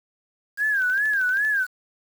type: tone with vibrato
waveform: sine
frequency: 1600 Hz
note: G6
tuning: 35 cents sharp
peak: -19 dBFS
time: 0.57-1.67 s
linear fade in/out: 50 ms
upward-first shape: sine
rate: 2.5 Hz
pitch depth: 140 cents each way
type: click train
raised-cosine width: 0.2 ms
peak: -24 dBFS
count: 9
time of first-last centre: 0.82-1.45 s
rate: 12.7 Hz
effects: 7-bit